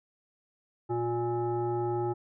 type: tone with frequency modulation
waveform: sine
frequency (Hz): 356.1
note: F4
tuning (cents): +34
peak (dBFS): -27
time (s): 0.89-2.14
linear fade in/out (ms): 20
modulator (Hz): 474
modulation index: 0.98
effects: none